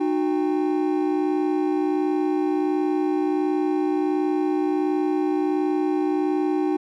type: tone cluster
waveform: triangle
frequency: 304.8 / 366.2 / 797 Hz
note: D#4 / F#4 / G5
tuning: -36 / -18 / +28 cents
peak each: -20 / -22 / -29 dBFS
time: 0-6.77 s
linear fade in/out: 10 ms
effects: none